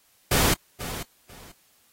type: noise with echo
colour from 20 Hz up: pink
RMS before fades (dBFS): -21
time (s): 0.31-0.54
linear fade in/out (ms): 5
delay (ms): 490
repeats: 2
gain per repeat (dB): -13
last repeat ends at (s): 1.52
effects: white hiss -62 dBFS RMS until 1.92 s + AAC 48 kbps